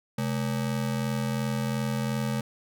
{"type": "ring-modulated tone", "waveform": "square", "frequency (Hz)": 173.7, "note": "F3", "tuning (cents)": -9, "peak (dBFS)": -24, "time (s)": [0.18, 2.41], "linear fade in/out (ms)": 5, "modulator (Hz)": 41.4, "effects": []}